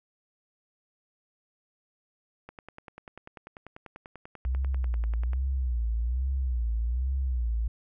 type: click train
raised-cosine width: 0.5 ms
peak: -28 dBFS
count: 30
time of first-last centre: 2.49-5.333 s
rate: 10.2 Hz
type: tone with vibrato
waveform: sine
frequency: 61.2 Hz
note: B1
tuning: 15 cents flat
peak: -25 dBFS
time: 4.45-7.68 s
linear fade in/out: 5 ms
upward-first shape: sine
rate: 1.2 Hz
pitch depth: 150 cents each way
effects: none